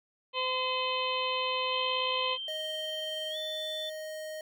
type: harmonic tone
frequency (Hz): 513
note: C5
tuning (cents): -34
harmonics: 1 / 2 / 4 / 5 / 6 / 7 / 8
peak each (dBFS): -35 / -33 / -43 / -36 / -34 / -43 / -43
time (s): 0.33-2.38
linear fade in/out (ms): 50
type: tone with pitch glide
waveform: sine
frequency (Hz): 3136 to 3520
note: G7 to A7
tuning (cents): 0 to 0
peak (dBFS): -35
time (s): 1.72-3.9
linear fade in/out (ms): 10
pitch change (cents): +200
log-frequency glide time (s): 3.3-3.37
type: tone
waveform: square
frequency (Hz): 623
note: D#5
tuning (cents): +2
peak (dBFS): -38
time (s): 2.48-4.41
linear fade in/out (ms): 2
effects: none